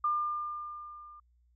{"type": "tone with level ramp", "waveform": "sine", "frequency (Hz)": 1200, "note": "D6", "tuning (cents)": 37, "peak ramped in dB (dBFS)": [-25, -49], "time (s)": [0.04, 1.2], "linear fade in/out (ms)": 5, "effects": ["added 60 Hz sine -64 dBFS peak until 1.55 s"]}